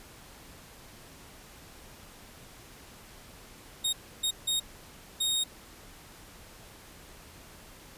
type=tone bursts at uneven times; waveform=sawtooth; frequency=3729 Hz; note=A#7; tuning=in tune; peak=-23 dBFS; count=4; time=3.84-3.93 / 4.23-4.31 / 4.47-4.6 / 5.2-5.44 s; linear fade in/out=10 ms; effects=pink hiss -51 dBFS RMS until 7.97 s + resampled to 32000 Hz